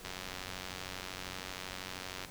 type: click train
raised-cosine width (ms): 0.2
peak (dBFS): -23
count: 205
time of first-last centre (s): 0.05-2.248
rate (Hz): 92.8
effects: pink hiss -50 dBFS RMS until 2.3 s